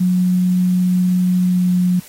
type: tone with pitch glide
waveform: sine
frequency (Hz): 181.7 to 180.24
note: F#3 to F#3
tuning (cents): -31 to -45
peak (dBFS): -12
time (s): 0-2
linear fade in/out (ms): 10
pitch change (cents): -14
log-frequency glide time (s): 1.38-1.71
effects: white hiss -41 dBFS RMS until 2.08 s + AAC 48 kbps